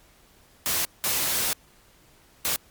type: noise bursts at uneven times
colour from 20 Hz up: white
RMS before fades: -25 dBFS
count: 3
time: 0.66-0.85 / 1.04-1.53 / 2.45-2.56 s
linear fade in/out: 0 ms
effects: pink hiss -57 dBFS RMS until 2.7 s + MP3 96 kbps